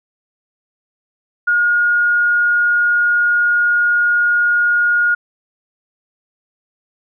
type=tone; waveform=sine; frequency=1432 Hz; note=F6; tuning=43 cents sharp; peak=-11 dBFS; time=1.47-5.15 s; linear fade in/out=10 ms; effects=none